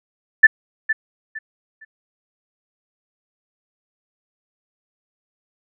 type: tone with echo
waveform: sine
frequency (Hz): 1760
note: A6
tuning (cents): 0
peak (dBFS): -3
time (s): 0.43-0.47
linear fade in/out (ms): 10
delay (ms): 460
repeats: 3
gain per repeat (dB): -12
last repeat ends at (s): 1.85
effects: none